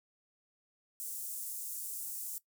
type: high-pass noise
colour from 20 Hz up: pink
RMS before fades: -41 dBFS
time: 1-2.38 s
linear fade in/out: 0 ms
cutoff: 8100 Hz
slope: 24 dB/octave
effects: noise-tail reverb RT60 0.1 s tail -18 dB re dry